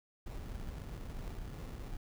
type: noise with sample-and-hold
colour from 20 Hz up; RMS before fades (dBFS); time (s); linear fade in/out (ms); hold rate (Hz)
brown; -43; 0.26-1.97; 5; 1575
effects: none